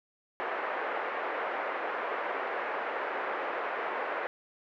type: band-pass noise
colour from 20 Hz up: pink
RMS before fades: -34 dBFS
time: 0.4-4.27 s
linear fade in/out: 0 ms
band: 440 to 2000 Hz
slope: 24 dB/octave
effects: none